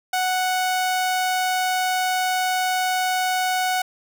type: tone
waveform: sawtooth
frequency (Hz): 740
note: F#5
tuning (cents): 0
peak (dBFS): -16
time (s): 0.13-3.82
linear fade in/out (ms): 5
effects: none